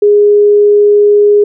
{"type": "tone", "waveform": "sine", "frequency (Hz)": 413, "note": "G#4", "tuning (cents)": -10, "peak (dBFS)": -3, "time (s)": [0.02, 1.44], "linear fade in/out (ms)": 5, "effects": []}